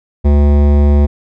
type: tone with hard clipping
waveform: sine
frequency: 72.3 Hz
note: D2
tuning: 27 cents flat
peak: -8 dBFS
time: 0.24-1.07 s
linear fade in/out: 20 ms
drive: 16 dB
effects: none